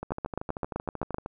two click trains, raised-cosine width 1 ms, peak -15 / -20 dBFS, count 9 / 17, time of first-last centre 0.12-1.144 / 0.03-1.261 s, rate 7.81 / 13 Hz, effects none

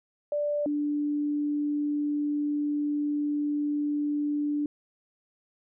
sine tone pair in turn, 587.3 / 293.6 Hz, D5 / D4, 0 / 0 cents, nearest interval octave, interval 1200 cents, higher first, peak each -25 / -25 dBFS, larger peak neither, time 0.32-0.66 / 0.66-4.66 s, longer second, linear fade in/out 2 ms, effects none

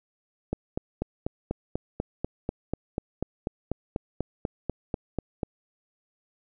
click train, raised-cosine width 2 ms, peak -14 dBFS, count 21, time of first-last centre 0.53-5.432 s, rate 4.08 Hz, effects none

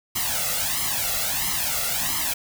white noise with flanger, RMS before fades -25 dBFS, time 0.15-2.34 s, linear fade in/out 10 ms, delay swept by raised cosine 0.97 to 1.51 ms, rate 1.5 Hz, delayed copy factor +0.95, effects none

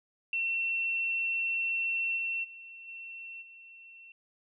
sine tone with level steps, 2707 Hz, E7, 45 cents sharp, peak -28 / -30 / -45 / -41 / -49 dBFS, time 0.33-4.12 s, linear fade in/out 2 ms, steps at 2.16 / 2.43 / 2.87 / 3.41 s, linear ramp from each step 20 ms, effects none

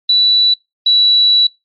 sine tone pair in turn, 3951 / 3932 Hz, B7 / B7, 0 / -8 cents, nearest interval unison, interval 8 cents, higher first, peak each -7 dBFS, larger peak neither, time 0.09-0.54 / 0.86-1.47 s, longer second, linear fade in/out 5 ms, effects noise-tail reverb RT60 0.2 s tail -23 dB re dry + MP3 32 kbps

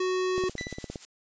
square tone, 370 Hz, F#4, in tune, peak -26 dBFS, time 0-0.49 s, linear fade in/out 5 ms
blue noise with tremolo, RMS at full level -40 dBFS, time 0.36-1.05 s, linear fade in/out 0 ms, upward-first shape sine, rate 9.2 Hz, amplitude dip 70%
click train, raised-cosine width 2 ms, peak -22 dBFS, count 11, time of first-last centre 0.38-0.958 s, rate 17.3 Hz
sawtooth tone with exponential decay, 1982 Hz, B6, 6 cents sharp, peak -28 dBFS, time 0.58-1.04 s, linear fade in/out 0 ms, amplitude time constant 99 ms
effects resampled to 16000 Hz

